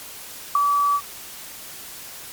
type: tone with ADSR envelope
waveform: sine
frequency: 1149 Hz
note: D6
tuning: 38 cents flat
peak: -10 dBFS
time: 0.55-1.01 s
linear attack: 4 ms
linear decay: 6 ms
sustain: -6 dB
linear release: 59 ms
effects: white hiss -38 dBFS RMS until 2.32 s + MP3 96 kbps